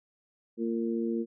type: harmonic tone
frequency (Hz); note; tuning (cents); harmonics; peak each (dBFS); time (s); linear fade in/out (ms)
115; A#2; -23; 2 / 3 / 4; -30 / -32 / -36; 0.57-1.26; 50
effects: none